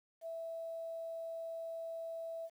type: tone with quantisation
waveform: sine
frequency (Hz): 659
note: E5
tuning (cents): -1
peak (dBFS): -40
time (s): 0.21-2.5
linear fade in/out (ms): 50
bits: 11
effects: none